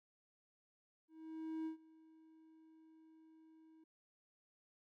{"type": "tone with ADSR envelope", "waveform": "triangle", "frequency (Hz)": 319.2, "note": "D#4", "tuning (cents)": 44, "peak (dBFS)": -37, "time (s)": [1.08, 3.84], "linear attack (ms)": 580, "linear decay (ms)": 110, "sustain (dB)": -23, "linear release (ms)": 5, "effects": []}